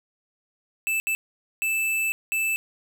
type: tone bursts at uneven times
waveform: square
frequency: 2637 Hz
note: E7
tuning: in tune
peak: -23 dBFS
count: 4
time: 0.87-1 / 1.07-1.15 / 1.62-2.12 / 2.32-2.56 s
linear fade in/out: 0 ms
effects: none